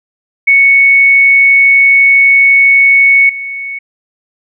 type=tone with level steps; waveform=sine; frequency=2217 Hz; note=C#7; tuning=in tune; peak=-3 / -18 dBFS; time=0.47-3.79 s; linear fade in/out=10 ms; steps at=3.29 s; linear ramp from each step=5 ms; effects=none